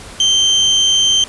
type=tone; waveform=35% pulse; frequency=3128 Hz; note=G7; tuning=4 cents flat; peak=-8 dBFS; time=0.2-1.24 s; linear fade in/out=2 ms; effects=pink hiss -34 dBFS RMS until 1.28 s + resampled to 24000 Hz